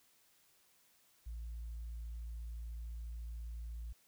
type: tone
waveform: sine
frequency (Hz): 57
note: A#1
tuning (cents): -38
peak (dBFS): -40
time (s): 1.26-3.93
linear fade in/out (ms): 10
effects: tanh soft clip ceiling -39 dBFS + white hiss -70 dBFS RMS until 4.07 s